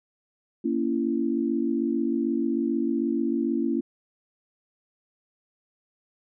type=chord; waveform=sine; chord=A# diminished; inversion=none; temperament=just; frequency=233.1 / 279.7 / 335.6 Hz; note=A#3 / C#4 / E4; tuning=0 / +16 / +31 cents; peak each=-27 dBFS; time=0.64-3.81 s; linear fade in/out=10 ms; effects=none